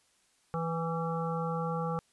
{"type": "harmonic tone with a mistuned harmonic", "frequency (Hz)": 164.81, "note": "E3", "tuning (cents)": 0, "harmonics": [1, 3, 5, 7, 8], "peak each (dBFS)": [-33, -36, -38, -39, -42], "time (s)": [0.54, 1.99], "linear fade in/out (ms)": 0, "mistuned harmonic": 8, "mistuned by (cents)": 40, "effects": ["white hiss -69 dBFS RMS until 2.12 s", "resampled to 24000 Hz"]}